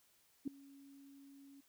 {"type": "tone with ADSR envelope", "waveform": "sine", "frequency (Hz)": 277.2, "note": "C#4", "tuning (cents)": 0, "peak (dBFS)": -33, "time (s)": [0.45, 1.61], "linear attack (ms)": 26, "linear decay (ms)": 3, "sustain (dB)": -23, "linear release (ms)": 10, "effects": ["white hiss -72 dBFS RMS until 1.68 s"]}